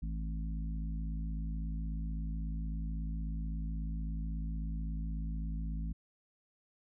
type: harmonic tone with a mistuned harmonic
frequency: 53.7 Hz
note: A1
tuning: 41 cents flat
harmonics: 1 / 3 / 4 / 5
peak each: -35 / -42 / -47 / -51 dBFS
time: 0.02-5.93 s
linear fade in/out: 10 ms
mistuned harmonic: 4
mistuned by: +21 cents
effects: none